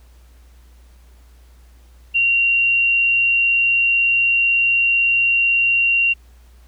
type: tone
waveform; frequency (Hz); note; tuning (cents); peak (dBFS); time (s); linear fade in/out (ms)
sine; 2758; F7; -22; -13; 2.14-6.14; 20
effects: added 60 Hz sine -44 dBFS peak until 6.67 s + pink hiss -57 dBFS RMS until 6.67 s